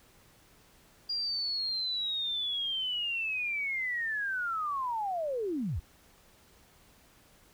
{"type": "linear sweep", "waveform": "sine", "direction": "down", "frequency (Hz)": [4819, 53.7], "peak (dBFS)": -30, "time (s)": [1.09, 5.8], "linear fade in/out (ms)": 10, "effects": ["pink hiss -61 dBFS RMS until 7.53 s"]}